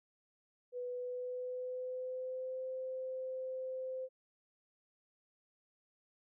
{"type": "tone with pitch glide", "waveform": "sine", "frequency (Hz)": [493.9, 517.9], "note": ["B4", "C5"], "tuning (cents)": [0, -18], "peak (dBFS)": -38, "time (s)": [0.72, 4.09], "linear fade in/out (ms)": 50, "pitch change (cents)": 82, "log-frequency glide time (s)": [0.87, 2.65], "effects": []}